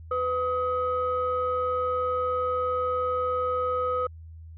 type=tone pair together; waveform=sine; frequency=502 / 1265 Hz; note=B4 / D#6; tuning=+28 / +28 cents; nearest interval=octave + major third; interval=1600 cents; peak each=-26 dBFS; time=0.11-4.07 s; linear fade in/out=5 ms; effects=tanh soft clip ceiling -17 dBFS + added 81 Hz sine -41 dBFS peak until 4.57 s